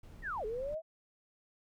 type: noise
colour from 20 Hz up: brown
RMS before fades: -50 dBFS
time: 0.03-0.75 s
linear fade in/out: 5 ms
type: linear two-way sweep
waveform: sine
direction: down then up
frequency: 1955 to 414.5 to 662 Hz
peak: -35 dBFS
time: 0.22-0.82 s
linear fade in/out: 50 ms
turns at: 0.45 s
effects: none

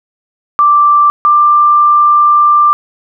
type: tone pair in turn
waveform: sine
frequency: 1174.7 / 1184.9 Hz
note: D6 / D6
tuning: 0 / +15 cents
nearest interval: unison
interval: 15 cents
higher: second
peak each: -4 dBFS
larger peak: neither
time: 0.59-1.1 / 1.25-2.73 s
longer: second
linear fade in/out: 0 ms
effects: none

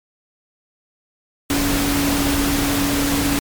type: tone in noise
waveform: sine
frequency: 282.6 Hz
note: C#4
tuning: 34 cents sharp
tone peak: -19 dBFS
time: 1.5-3.39 s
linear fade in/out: 0 ms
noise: pink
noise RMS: -21 dBFS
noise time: 1.5-3.39 s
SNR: -1 dB
effects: MP3 96 kbps

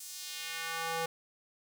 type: tone with high-pass filter sweep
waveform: square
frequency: 164.81 Hz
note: E3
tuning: in tune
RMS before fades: -38 dBFS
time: 0-1.06 s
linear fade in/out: 5 ms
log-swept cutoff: 7900 to 540 Hz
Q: 1.1
effects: none

